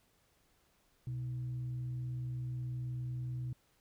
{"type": "tone with frequency modulation", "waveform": "sine", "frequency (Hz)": 125.1, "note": "B2", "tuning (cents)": 23, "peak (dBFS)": -36, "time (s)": [1.07, 3.53], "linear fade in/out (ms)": 2, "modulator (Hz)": 191, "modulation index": 0.2, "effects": ["pink hiss -72 dBFS RMS until 3.8 s"]}